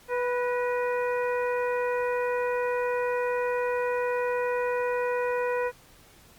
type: harmonic tone with a mistuned harmonic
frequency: 491.8 Hz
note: B4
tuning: 7 cents flat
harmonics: 1 / 2 / 3 / 4 / 5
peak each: -26 / -32 / -36 / -38 / -40 dBFS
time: 0.08-5.72 s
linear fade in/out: 50 ms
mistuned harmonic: 4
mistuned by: -49 cents
effects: pink hiss -55 dBFS RMS until 6.38 s + Opus 48 kbps